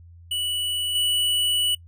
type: tone with level steps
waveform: square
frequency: 2952 Hz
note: F#7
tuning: 5 cents flat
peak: -24 / -20 dBFS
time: 0.31-1.75 s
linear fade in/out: 5 ms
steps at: 0.95 s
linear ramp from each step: 5 ms
effects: noise-tail reverb RT60 0.1 s tail -24 dB re dry + added 85 Hz sine -44 dBFS peak until 1.87 s